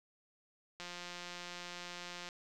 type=click train; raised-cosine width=0.2 ms; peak=-28 dBFS; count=263; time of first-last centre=0.8-2.289 s; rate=176 Hz; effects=none